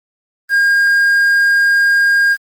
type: tone with quantisation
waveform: triangle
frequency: 1617 Hz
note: G#6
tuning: 47 cents flat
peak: -7 dBFS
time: 0.49-2.37 s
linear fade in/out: 50 ms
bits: 6
effects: Opus 32 kbps